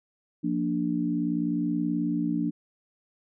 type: chord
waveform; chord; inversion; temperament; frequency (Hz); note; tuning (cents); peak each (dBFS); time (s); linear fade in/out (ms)
sine; Bb major; second; equal; 174.61 / 233.1 / 293.7; F3 / Bb3 / D4; 0 / 0 / 0; -30 / -30 / -27; 0.43-2.51; 20
effects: none